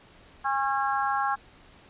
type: harmonic tone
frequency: 272.3 Hz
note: C#4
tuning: 31 cents flat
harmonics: 3 / 4 / 5 / 6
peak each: -27 / -29 / -31 / -33 dBFS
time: 0.44-1.36 s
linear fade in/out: 20 ms
effects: pink hiss -54 dBFS RMS until 1.89 s + resampled to 8000 Hz